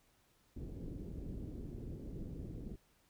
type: low-pass noise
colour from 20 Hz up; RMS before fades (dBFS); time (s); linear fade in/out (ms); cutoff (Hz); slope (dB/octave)
pink; -45; 0.56-2.76; 10; 390; 24
effects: pink hiss -72 dBFS RMS until 3.09 s